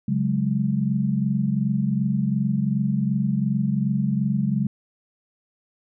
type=chord; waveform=sine; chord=C# suspended fourth; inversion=none; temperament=equal; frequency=138.59 / 185 / 207.7 Hz; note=C#3 / F#3 / G#3; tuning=0 / 0 / 0 cents; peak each=-24 / -25 / -23 dBFS; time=0.08-4.67 s; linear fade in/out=5 ms; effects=none